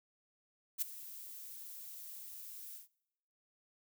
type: noise with ADSR envelope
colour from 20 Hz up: violet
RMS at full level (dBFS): -32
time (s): 0.78-2.88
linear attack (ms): 39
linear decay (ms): 9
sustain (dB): -17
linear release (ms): 130
effects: noise-tail reverb RT60 0.9 s tail -25 dB re dry